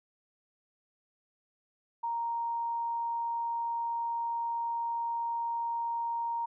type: tone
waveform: sine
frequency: 932.3 Hz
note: A#5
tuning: in tune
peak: -30 dBFS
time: 2.03-6.46 s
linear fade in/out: 10 ms
effects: none